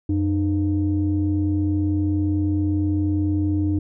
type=tone pair together; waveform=sine; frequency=91 / 304.1 Hz; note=F#2 / D#4; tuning=-28 / -40 cents; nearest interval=octave + major sixth; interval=2088 cents; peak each=-20 dBFS; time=0.09-3.79 s; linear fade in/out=5 ms; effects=tanh soft clip ceiling -12 dBFS